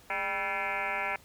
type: tone with frequency modulation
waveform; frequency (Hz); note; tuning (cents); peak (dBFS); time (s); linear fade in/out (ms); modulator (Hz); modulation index
sine; 1539; G6; -32; -29; 0.1-1.16; 2; 188; 5
effects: pink hiss -57 dBFS RMS until 1.24 s